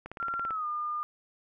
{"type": "click train", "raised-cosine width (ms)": 0.5, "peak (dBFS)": -25, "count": 9, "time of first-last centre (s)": [0.06, 0.507], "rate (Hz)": 17.9}
{"type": "tone with pitch glide", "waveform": "sine", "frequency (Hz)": [1374, 1210], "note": ["F6", "D#6"], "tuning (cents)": [-29, -49], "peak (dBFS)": -30, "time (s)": [0.2, 1.03], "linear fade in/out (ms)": 0, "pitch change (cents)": -220, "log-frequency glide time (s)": [0.44, 0.66]}
{"effects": []}